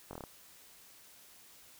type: slowing click train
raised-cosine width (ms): 1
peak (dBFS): -29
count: 6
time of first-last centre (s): 0.11-0.238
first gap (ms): 21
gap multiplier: 1.1
effects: white hiss -58 dBFS RMS until 1.79 s